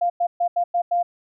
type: tone bursts at uneven times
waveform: sine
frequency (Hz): 698.5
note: F5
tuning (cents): 0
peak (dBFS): -17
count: 6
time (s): 0.01-0.1 / 0.2-0.27 / 0.4-0.48 / 0.56-0.64 / 0.74-0.82 / 0.91-1.03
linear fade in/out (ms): 10
effects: none